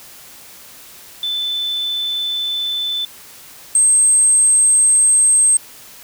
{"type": "tone pair in turn", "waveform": "sine", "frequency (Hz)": [3517, 8365], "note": ["A7", "C9"], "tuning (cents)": [-1, -1], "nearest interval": "octave + minor third", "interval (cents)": 1500, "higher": "second", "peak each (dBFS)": [-18, -9], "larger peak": "second", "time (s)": [[1.23, 3.05], [3.75, 5.57]], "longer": "neither", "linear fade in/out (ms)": 2, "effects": ["white hiss -40 dBFS RMS until 6.03 s"]}